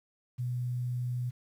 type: tone with quantisation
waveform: sine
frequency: 123.47 Hz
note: B2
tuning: in tune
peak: -30 dBFS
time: 0.38-1.31 s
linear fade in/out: 20 ms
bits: 10
effects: none